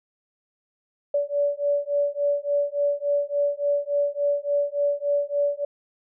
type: beating tone pair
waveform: sine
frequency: 573 / 576.5 Hz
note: D5 / D5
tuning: -43 / -32 cents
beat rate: 3.5 Hz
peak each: -24 dBFS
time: 1.14-5.65 s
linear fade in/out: 5 ms
effects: none